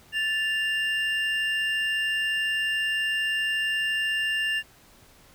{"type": "tone pair together", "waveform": "triangle", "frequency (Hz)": [1757.2, 2794], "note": ["A6", "F7"], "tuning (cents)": [-3, 0], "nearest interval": "minor sixth", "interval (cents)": 803, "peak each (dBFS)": [-25, -25], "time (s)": [0.12, 4.63], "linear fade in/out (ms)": 50, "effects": ["pink hiss -55 dBFS RMS until 5.34 s"]}